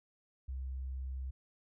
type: tone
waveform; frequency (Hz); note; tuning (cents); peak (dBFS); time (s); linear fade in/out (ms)
sine; 65.41; C2; 0; -37; 0.48-1.31; 10
effects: none